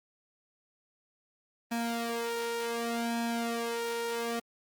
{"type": "tone with flanger", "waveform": "sawtooth", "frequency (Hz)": 233.1, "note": "A#3", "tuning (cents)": 0, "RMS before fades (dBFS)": -33, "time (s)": [1.71, 4.4], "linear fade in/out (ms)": 10, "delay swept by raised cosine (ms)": [1.2, 2.2], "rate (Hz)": 0.67, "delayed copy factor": 0.85, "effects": ["Opus 24 kbps"]}